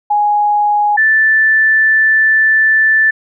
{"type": "tone pair in turn", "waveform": "sine", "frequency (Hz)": [830.6, 1760], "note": ["G#5", "A6"], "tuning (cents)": [0, 0], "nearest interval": "octave + minor second", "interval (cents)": 1300, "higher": "second", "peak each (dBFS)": [-9, -7], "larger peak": "second", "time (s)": [[0.1, 0.97], [0.97, 3.11]], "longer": "second", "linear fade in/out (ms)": 10, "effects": []}